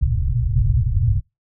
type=low-pass noise; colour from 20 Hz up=white; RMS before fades=-18 dBFS; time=0.01-1.21 s; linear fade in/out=10 ms; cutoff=130 Hz; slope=96 dB/octave; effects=noise-tail reverb RT60 0.2 s tail -23 dB re dry